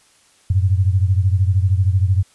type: beating tone pair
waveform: sine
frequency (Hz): 91.8 / 104.8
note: F#2 / G#2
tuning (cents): -13 / +16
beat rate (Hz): 13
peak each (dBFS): -14 / -18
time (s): 0.5-2.23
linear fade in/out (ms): 5
effects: white hiss -54 dBFS RMS until 2.34 s + resampled to 24000 Hz